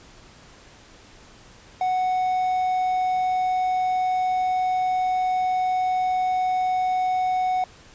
triangle tone, 740 Hz, F#5, in tune, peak -18 dBFS, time 1.81-7.64 s, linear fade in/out 2 ms, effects pink hiss -49 dBFS RMS until 7.94 s + resampled to 16000 Hz

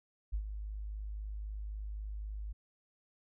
sine tone with ADSR envelope, 51.9 Hz, G#1, in tune, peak -30 dBFS, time 0.32-2.53 s, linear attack 21 ms, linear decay 82 ms, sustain -8 dB, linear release 13 ms, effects none

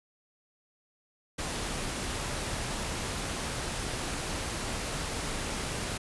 pink noise, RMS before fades -34 dBFS, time 1.38-5.98 s, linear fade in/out 10 ms, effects resampled to 24000 Hz

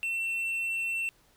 triangle tone, 2698 Hz, E7, 40 cents sharp, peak -27 dBFS, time 0.03-1.09 s, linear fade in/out 0 ms, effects pink hiss -64 dBFS RMS until 1.36 s

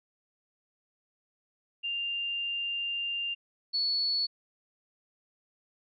sine tone pair in turn, 2794 / 4415 Hz, F7 / C#8, 0 / -8 cents, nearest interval minor sixth, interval 792 cents, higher second, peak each -30 / -26 dBFS, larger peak second, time 1.83-3.35 / 3.73-4.27 s, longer first, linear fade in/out 20 ms, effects none

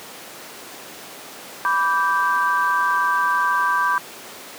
sine chord, G major, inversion first, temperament equal with one note detuned, 987.8 / 1161.8 / 1568 Hz, B5 / D6 / G6, 0 / -19 / 0 cents, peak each -21 dBFS, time 1.65-3.98 s, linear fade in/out 0 ms, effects pink hiss -37 dBFS RMS until 4.58 s + high-pass 300 Hz 12 dB/octave

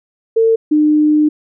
sine tone pair in turn, 451 / 302.5 Hz, A4 / D#4, +43 / -49 cents, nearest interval perfect fifth, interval 692 cents, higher first, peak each -8 dBFS, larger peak neither, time 0.36-0.56 / 0.71-1.29 s, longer second, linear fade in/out 10 ms, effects none

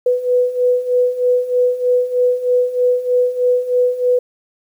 sine beating tone pair, 493.9 / 497.1 Hz, B4 / B4, 0 / +11 cents, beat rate 3.2 Hz, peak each -18 / -14 dBFS, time 0.06-4.19 s, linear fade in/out 5 ms, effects 8-bit

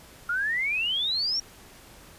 sine exponential sweep, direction up, 1382 to 5660 Hz, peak -24 dBFS, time 0.29-1.4 s, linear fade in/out 5 ms, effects pink hiss -50 dBFS RMS until 2.18 s + resampled to 32000 Hz

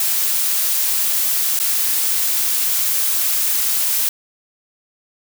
blue noise with dropouts, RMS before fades -18 dBFS, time 0-4.09 s, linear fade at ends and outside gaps 2 ms, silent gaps 1.59-1.599 s, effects none

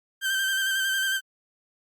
30% pulse tone with vibrato, 1562 Hz, G6, 7 cents flat, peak -21 dBFS, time 0.21-1.21 s, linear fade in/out 50 ms, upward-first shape square, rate 11 Hz, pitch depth 23 cents each way, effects Opus 48 kbps

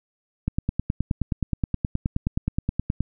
click train, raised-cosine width 5 ms, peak -10 dBFS, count 25, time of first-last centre 0.48-3.006 s, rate 9.5 Hz, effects none

